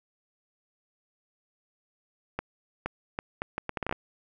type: accelerating click train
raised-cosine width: 0.5 ms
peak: -15 dBFS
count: 12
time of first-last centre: 2.39-3.926 s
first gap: 470 ms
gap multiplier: 0.7
effects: none